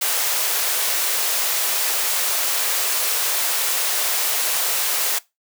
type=high-pass noise; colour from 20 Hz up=white; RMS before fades=-21 dBFS; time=0.01-5.19 s; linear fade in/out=10 ms; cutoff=430 Hz; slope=24 dB/octave; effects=noise-tail reverb RT60 0.2 s tail -20 dB re dry